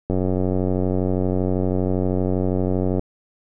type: click train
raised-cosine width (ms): 2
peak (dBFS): -9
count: 269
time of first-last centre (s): 0.1-2.994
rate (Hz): 92.6
effects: none